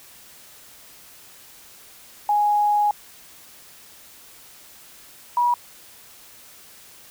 sine tone pair in turn, 830.6 / 965.6 Hz, G#5 / B5, 0 / -39 cents, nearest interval minor third, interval 261 cents, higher second, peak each -16 dBFS, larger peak neither, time 2.29-2.91 / 5.37-5.54 s, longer first, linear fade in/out 2 ms, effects white hiss -47 dBFS RMS until 7.1 s

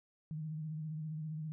sine tone with vibrato, 155.56 Hz, D#3, in tune, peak -38 dBFS, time 0.31-1.52 s, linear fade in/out 0 ms, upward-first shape sine, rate 15 Hz, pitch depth 47 cents each way, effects none

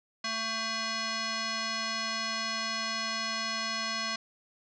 sine tone with frequency modulation, 1570 Hz, G6, 2 cents sharp, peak -30 dBFS, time 0.24-4.16 s, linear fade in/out 5 ms, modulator 896 Hz, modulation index 4.5, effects none

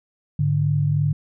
sine tone pair together, 103.83 / 146.84 Hz, G#2 / D3, 0 / 0 cents, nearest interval tritone, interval 600 cents, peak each -23 / -18 dBFS, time 0.39-1.13 s, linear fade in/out 5 ms, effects none

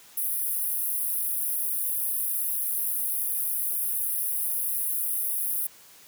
pink high-pass noise, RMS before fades -28 dBFS, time 0.17-5.67 s, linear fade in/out 5 ms, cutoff 9800 Hz, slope 96 dB/octave, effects white hiss -52 dBFS RMS until 6.07 s + high-pass 80 Hz 12 dB/octave

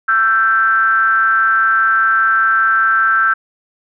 triangle ring-modulated tone, 112.5 Hz, A2, 39 cents sharp, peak -5 dBFS, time 0.08-3.34 s, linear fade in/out 10 ms, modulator 1450 Hz, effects none

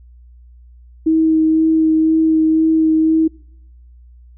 sine tone with vibrato, 318.3 Hz, D#4, 39 cents sharp, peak -10 dBFS, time 1.06-3.28 s, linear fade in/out 10 ms, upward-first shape sine, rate 2 Hz, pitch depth 12 cents each way, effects noise-tail reverb RT60 0.8 s tail -26 dB re dry + added 60 Hz sine -40 dBFS peak until 4.37 s

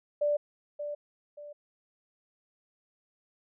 sine tone with echo, 587.3 Hz, D5, in tune, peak -24 dBFS, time 0.21-0.37 s, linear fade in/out 10 ms, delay 580 ms, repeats 2, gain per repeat -9 dB, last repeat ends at 1.53 s, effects none

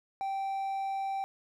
triangle tone, 780 Hz, G5, 9 cents flat, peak -29 dBFS, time 0.21-1.24 s, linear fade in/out 0 ms, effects none

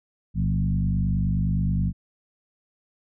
sine tone with frequency modulation, 120 Hz, B2, 49 cents flat, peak -20 dBFS, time 0.34-1.93 s, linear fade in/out 50 ms, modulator 49.5 Hz, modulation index 1.6, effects none

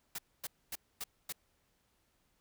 white noise bursts, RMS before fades -40 dBFS, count 5, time 0.15-1.325 s, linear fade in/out 5 ms, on 35 ms, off 250 ms, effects pink hiss -75 dBFS RMS until 2.4 s

